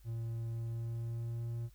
triangle tone with pitch glide, 114.8 to 116.94 Hz, A#2 to A#2, -26 to +6 cents, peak -34 dBFS, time 0.04-1.7 s, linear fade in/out 50 ms, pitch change +32 cents, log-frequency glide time 0.48-1.54 s, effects added 50 Hz sine -57 dBFS peak until 1.74 s + white hiss -70 dBFS RMS until 1.74 s

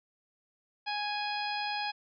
harmonic tone, 830.6 Hz, G#5, in tune, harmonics 1 / 2 / 3 / 4 / 5 / 6, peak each -34 / -40 / -39 / -42 / -43 / -41 dBFS, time 0.86-1.92 s, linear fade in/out 20 ms, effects none

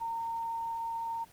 sine tone, 917 Hz, A#5, 29 cents flat, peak -32 dBFS, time 0-1.25 s, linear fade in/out 20 ms, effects pink hiss -58 dBFS RMS until 1.32 s + Opus 24 kbps

